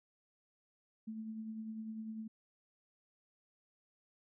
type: tone with tremolo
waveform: sine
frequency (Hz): 220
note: A3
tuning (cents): 0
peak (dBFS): -39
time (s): 1.07-2.28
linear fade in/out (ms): 10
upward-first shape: triangle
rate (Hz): 10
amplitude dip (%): 45
effects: none